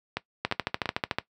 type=two click trains; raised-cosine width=0.3 ms; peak=-12 / -9 dBFS; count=3 / 11; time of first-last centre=0.17-0.857 / 0.45-1.185 s; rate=2.91 / 13.6 Hz; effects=noise-tail reverb RT60 0.1 s tail -17 dB re dry + high-pass 80 Hz 12 dB/octave